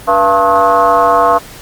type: tone with frequency modulation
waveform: sine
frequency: 880 Hz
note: A5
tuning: in tune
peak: -6 dBFS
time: 0.07-1.39 s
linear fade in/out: 20 ms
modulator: 197 Hz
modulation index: 1.9
effects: pink hiss -33 dBFS RMS until 1.61 s + Opus 32 kbps